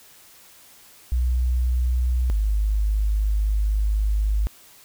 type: tone pair in turn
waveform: sine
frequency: 61.74 / 51.92 Hz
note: B1 / G#1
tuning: 0 / 0 cents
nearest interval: minor third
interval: 300 cents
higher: first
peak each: -18 dBFS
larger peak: neither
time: 1.12-2.3 / 2.3-4.47 s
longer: second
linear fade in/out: 0 ms
effects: white hiss -50 dBFS RMS until 4.84 s